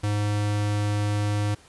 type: tone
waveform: square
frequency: 103.83 Hz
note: G#2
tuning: in tune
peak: -23 dBFS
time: 0.03-1.55 s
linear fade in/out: 10 ms
effects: pink hiss -53 dBFS RMS until 1.68 s + resampled to 24000 Hz